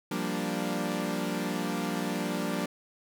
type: chord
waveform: sawtooth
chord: G minor seventh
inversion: third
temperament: equal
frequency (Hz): 174.61 / 196 / 233.1 / 293.7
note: F3 / G3 / Bb3 / D4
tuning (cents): 0 / 0 / 0 / 0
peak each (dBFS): -31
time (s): 0.11-2.66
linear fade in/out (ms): 5
effects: none